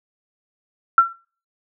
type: tone with exponential decay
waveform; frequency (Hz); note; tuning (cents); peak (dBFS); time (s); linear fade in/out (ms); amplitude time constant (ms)
sine; 1356; E6; +49; -4; 0.98-1.13; 2; 31
effects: noise-tail reverb RT60 0.4 s tail -21 dB re dry